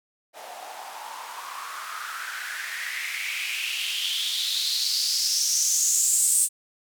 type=noise with band-pass filter sweep; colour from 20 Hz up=blue; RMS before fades=-27 dBFS; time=0.33-6.49 s; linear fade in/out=50 ms; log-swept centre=650 to 8700 Hz; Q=5.3; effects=none